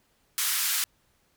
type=band-pass noise; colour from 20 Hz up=white; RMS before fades=-27 dBFS; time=0.38-0.84 s; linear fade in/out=0 ms; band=1200 to 16000 Hz; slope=24 dB/octave; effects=pink hiss -68 dBFS RMS until 1.36 s